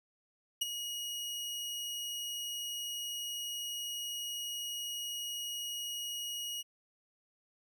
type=tone with ADSR envelope; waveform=sawtooth; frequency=2892 Hz; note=F#7; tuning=40 cents flat; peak=-24 dBFS; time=0.61-6.63 s; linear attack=10 ms; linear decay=19 ms; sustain=-10 dB; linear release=26 ms; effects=none